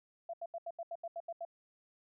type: tone bursts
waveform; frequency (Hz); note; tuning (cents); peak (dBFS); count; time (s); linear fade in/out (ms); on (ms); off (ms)
sine; 676; E5; +43; -38; 10; 0.29-1.451; 5; 45; 79
effects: none